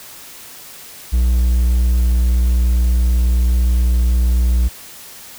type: tone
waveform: triangle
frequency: 60.5 Hz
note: B1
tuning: 35 cents flat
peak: -9 dBFS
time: 1.12-4.69 s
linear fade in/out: 20 ms
effects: white hiss -37 dBFS RMS until 5.38 s